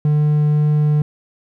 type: tone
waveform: triangle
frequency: 149.8 Hz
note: D3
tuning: 35 cents sharp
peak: -10 dBFS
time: 0.05-1.02 s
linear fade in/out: 2 ms
effects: none